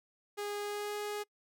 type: tone with pitch glide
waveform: sawtooth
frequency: 411.2 to 415.7 Hz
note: G#4 to G#4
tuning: -17 to +2 cents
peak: -32 dBFS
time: 0.37-1.24 s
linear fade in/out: 20 ms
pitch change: +19 cents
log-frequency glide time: 0.6-0.96 s
effects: noise-tail reverb RT60 0.1 s tail -25 dB re dry